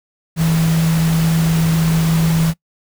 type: tone in noise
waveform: sine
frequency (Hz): 162.8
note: E3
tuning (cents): -21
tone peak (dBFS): -12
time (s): 0.36-2.54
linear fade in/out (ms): 50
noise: pink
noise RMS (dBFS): -25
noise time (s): 0.36-2.54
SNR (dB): +10
effects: noise-tail reverb RT60 0.1 s tail -22 dB re dry